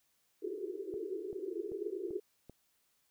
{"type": "band-pass noise", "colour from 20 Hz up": "white", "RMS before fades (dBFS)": -40, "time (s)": [0.42, 2.2], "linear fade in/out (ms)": 10, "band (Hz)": [340, 430], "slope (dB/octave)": 96}
{"type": "click train", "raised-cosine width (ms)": 2, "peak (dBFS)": -37, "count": 5, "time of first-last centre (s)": [0.94, 2.496], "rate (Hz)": 2.57}
{"effects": ["white hiss -75 dBFS RMS until 3.1 s"]}